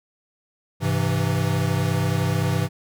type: chord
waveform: square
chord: Ab augmented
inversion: none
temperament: equal with one note detuned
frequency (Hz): 101.28 / 130.81 / 164.81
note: Ab2 / C3 / E3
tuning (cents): -43 / 0 / 0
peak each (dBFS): -25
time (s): 0.8-2.69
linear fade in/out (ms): 50
effects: none